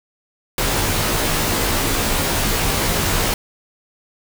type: noise with comb filter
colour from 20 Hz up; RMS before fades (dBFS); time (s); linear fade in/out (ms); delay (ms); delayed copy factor
pink; -19; 0.58-3.34; 2; 16; -1
effects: none